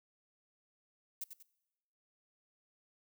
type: noise with echo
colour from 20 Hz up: violet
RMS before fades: -40 dBFS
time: 1.21-1.24 s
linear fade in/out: 5 ms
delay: 94 ms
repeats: 2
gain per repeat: -8 dB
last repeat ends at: 1.428 s
effects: noise-tail reverb RT60 1.0 s tail -22 dB re dry